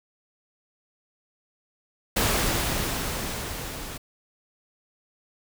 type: noise with level ramp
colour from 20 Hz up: pink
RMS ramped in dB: -22 to -37 dBFS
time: 2.16-3.98 s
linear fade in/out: 10 ms
effects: none